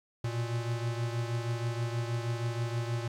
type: beating tone pair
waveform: square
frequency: 116.54 / 122.84 Hz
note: A#2 / B2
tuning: 0 / -9 cents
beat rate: 6.3 Hz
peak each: -32 / -38 dBFS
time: 0.24-3.08 s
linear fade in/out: 5 ms
effects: low-pass 8000 Hz 12 dB/octave + 10-bit